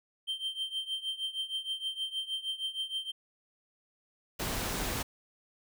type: tone with tremolo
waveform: triangle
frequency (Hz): 3136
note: G7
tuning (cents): 0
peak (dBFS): -28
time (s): 0.27-3.12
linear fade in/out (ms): 20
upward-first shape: triangle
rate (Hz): 6.4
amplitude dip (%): 90
type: noise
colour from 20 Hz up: pink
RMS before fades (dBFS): -34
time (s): 4.39-5.03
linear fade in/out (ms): 10
effects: none